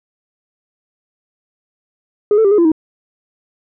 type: tone with pitch steps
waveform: sine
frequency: 415.3 / 443.2 / 395 / 418.1 / 340.1 / 316.1 Hz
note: G#4 / A4 / G4 / G#4 / F4 / D#4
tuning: 0 / +13 / +13 / +12 / -46 / +27 cents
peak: -6 dBFS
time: 2.31-2.718 s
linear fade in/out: 2 ms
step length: 68 ms
effects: tanh soft clip ceiling -6 dBFS

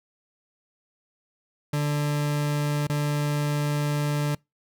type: tone with dropouts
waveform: 40% pulse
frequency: 147 Hz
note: D3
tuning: 2 cents sharp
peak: -22 dBFS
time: 1.73-4.35 s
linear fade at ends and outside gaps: 5 ms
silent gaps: 2.87-2.896 s
effects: noise-tail reverb RT60 0.2 s tail -25 dB re dry

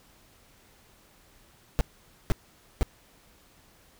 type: noise bursts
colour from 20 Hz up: brown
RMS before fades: -21 dBFS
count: 3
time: 1.79-2.83 s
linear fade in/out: 0 ms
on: 20 ms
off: 490 ms
effects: pink hiss -59 dBFS RMS until 3.99 s

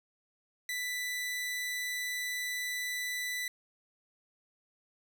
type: tone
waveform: sawtooth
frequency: 1984 Hz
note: B6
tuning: 7 cents sharp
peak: -30 dBFS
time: 0.69-3.48 s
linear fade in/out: 2 ms
effects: none

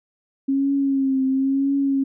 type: tone with vibrato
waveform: sine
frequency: 270.9 Hz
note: C#4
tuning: 40 cents flat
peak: -17 dBFS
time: 0.48-2.04 s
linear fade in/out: 10 ms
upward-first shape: triangle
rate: 0.98 Hz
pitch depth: 51 cents each way
effects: none

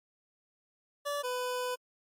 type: tone pair in turn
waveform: 25% pulse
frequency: 577 / 499.2 Hz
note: D5 / B4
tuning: -31 / +19 cents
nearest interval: minor third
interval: 250 cents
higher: first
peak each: -28 dBFS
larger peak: neither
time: 1.05-1.23 / 1.23-1.76 s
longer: second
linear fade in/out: 20 ms
effects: MP3 64 kbps

